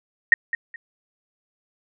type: tone with echo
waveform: sine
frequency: 1864.7 Hz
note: A#6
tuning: in tune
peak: -8 dBFS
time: 0.32-0.34 s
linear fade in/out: 2 ms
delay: 210 ms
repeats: 2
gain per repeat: -13 dB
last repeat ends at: 0.76 s
effects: none